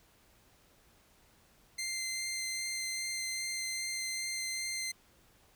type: tone with vibrato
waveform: 15% pulse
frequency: 2084 Hz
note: C7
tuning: 7 cents flat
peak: -28 dBFS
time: 1.78-4.92 s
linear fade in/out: 10 ms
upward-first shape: sine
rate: 2.5 Hz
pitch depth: 9 cents each way
effects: pink hiss -65 dBFS RMS until 5.55 s